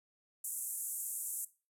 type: band-pass noise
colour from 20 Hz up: white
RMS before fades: -40 dBFS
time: 0.44-1.45 s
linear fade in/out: 5 ms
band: 7400 to 13000 Hz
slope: 48 dB/octave
effects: noise-tail reverb RT60 0.3 s tail -17 dB re dry